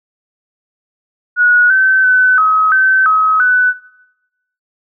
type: tone with pitch steps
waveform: sine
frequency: 1458 / 1537 / 1509 / 1274 / 1537 / 1275 / 1495 Hz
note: F#6 / G6 / F#6 / D#6 / G6 / D#6 / F#6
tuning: -26 / -35 / +34 / +41 / -35 / +42 / +17 cents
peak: -7 dBFS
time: 1.36-3.74 s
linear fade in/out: 50 ms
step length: 340 ms
effects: noise-tail reverb RT60 0.9 s tail -18 dB re dry